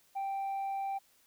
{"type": "tone", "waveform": "sine", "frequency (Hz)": 784, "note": "G5", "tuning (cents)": 0, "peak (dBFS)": -30, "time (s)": [0.15, 0.99], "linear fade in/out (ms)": 20, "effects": ["tanh soft clip ceiling -32 dBFS", "white hiss -67 dBFS RMS until 1.26 s"]}